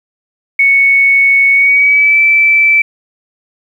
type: tone with pitch glide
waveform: sine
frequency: 2217 to 2322 Hz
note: C#7 to D7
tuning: 0 to -20 cents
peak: -5 dBFS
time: 0.59-2.82 s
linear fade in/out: 5 ms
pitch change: +80 cents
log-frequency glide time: 1.51-2.2 s
effects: 7-bit